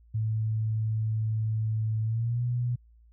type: tone with pitch glide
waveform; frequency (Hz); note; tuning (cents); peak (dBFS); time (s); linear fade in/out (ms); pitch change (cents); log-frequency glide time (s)
sine; 109.8 to 121.83; A2 to B2; -3 to -23; -25; 0.14-2.76; 10; +180; 2.03-2.43
effects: added 57 Hz sine -54 dBFS peak until 3.12 s